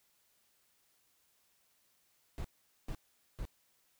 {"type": "noise bursts", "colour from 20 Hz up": "brown", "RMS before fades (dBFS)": -39, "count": 3, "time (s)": [2.38, 3.452], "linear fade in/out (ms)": 0, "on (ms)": 64, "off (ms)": 440, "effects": ["white hiss -73 dBFS RMS until 3.99 s"]}